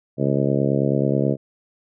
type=harmonic tone; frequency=69.3 Hz; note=C#2; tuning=in tune; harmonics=2 / 3 / 4 / 5 / 6 / 7 / 8 / 9; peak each=-22 / -24 / -25 / -26 / -27 / -27 / -28 / -29 dBFS; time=0.17-1.37 s; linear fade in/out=50 ms; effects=none